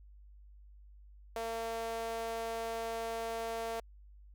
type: tone with high-pass filter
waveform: sawtooth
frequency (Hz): 227.7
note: A#3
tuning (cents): -40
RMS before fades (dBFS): -38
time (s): 1.36-3.8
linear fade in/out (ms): 2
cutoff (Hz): 570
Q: 5
effects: added 50 Hz sine -53 dBFS peak until 4.34 s